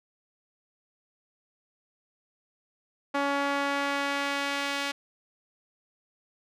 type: tone with band-pass filter sweep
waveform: sawtooth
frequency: 281.4 Hz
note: C#4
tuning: 26 cents sharp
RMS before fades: -29 dBFS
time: 3.14-4.92 s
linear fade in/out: 10 ms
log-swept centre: 1100 to 2900 Hz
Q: 0.81
effects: none